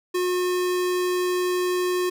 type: tone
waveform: square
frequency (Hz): 361.2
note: F#4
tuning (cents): -42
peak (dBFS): -22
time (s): 0.14-2.1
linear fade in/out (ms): 10
effects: none